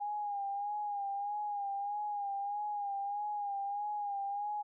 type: tone with vibrato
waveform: sine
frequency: 815 Hz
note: G#5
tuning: 33 cents flat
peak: -34 dBFS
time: 0-4.63 s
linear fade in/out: 20 ms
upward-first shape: sine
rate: 1.6 Hz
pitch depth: 44 cents each way
effects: none